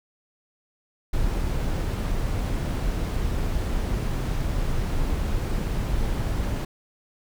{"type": "noise", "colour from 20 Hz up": "brown", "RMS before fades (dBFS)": -25, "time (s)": [1.13, 6.65], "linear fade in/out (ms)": 5, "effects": []}